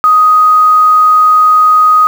sine tone with quantisation, 1250 Hz, D#6, 8 cents sharp, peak -3 dBFS, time 0.04-2.07 s, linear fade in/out 0 ms, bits 5, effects none

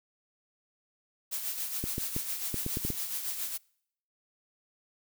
blue noise with tremolo, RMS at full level -33 dBFS, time 1.31-3.58 s, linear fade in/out 20 ms, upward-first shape sine, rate 7.2 Hz, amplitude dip 50%
clicks, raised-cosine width 3 ms, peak -20 dBFS, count 8, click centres 1.84 / 1.981 / 2.164 / 2.543 / 2.664 / 2.771 / 2.85 / 2.903 s
effects noise-tail reverb RT60 0.7 s tail -26 dB re dry

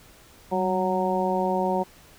harmonic tone with a mistuned harmonic, 185 Hz, F#3, in tune, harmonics 1 / 2 / 3 / 4 / 5, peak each -28 / -28 / -28 / -28 / -28 dBFS, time 0.51-1.84 s, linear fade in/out 20 ms, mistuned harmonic 1, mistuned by +50 cents, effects pink hiss -52 dBFS RMS until 2.18 s

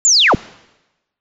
sine linear sweep, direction down, 7459 to 67.7 Hz, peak -8 dBFS, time 0.05-0.35 s, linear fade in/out 0 ms, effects noise-tail reverb RT60 1.0 s tail -23 dB re dry

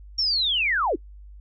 sine linear sweep, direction down, 5588 to 261.6 Hz, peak -20 dBFS, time 0.18-0.96 s, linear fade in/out 10 ms, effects noise-tail reverb RT60 0.1 s tail -24 dB re dry + added 50 Hz sine -41 dBFS peak until 1.4 s

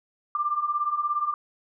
sine beating tone pair, 1174.7 / 1191.7 Hz, D6 / D6, 0 / +25 cents, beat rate 17 Hz, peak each -29 / -25 dBFS, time 0.35-1.34 s, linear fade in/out 2 ms, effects none

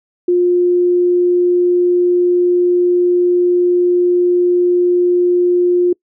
sine tone, 354.8 Hz, F4, 27 cents sharp, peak -9 dBFS, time 0.28-5.93 s, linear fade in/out 5 ms, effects noise-tail reverb RT60 0.1 s tail -26 dB re dry

